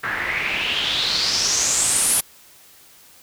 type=noise with low-pass filter sweep; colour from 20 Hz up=white; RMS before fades=-21 dBFS; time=0.03-2.21 s; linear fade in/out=10 ms; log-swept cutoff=1600 to 11000 Hz; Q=5.1; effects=white hiss -49 dBFS RMS until 3.22 s